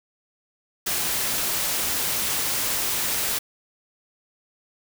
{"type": "noise", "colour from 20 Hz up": "white", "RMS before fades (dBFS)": -25, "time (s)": [0.86, 3.39], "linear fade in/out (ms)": 10, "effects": []}